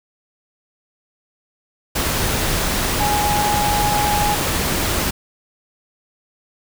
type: tone in noise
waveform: sine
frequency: 830.6 Hz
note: G#5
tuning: in tune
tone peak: -18 dBFS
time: 3-4.35 s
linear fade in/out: 10 ms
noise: pink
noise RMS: -20 dBFS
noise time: 1.95-5.11 s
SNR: -1 dB
effects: none